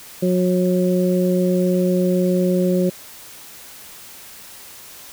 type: harmonic tone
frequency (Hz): 181.6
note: F#3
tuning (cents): -32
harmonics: 1 / 2 / 3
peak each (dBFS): -17 / -20 / -22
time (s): 0.22-2.9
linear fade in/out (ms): 10
effects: white hiss -40 dBFS RMS until 5.12 s